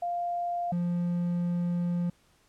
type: tone pair in turn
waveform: sine / triangle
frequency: 698 / 174.5 Hz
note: F5 / F3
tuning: -1 / -1 cents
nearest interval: 2 octaves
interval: 2400 cents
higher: first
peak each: -28 / -24 dBFS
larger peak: second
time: 0.02-0.72 / 0.72-2.1 s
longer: second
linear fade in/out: 5 ms
effects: pink hiss -65 dBFS RMS until 2.48 s + low-pass 11000 Hz 12 dB/octave